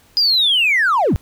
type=linear sweep; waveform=triangle; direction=down; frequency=4978 to 37.87 Hz; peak=-9 dBFS; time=0.17-1.16 s; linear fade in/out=0 ms; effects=tanh soft clip ceiling -9 dBFS + pink hiss -52 dBFS RMS until 1.21 s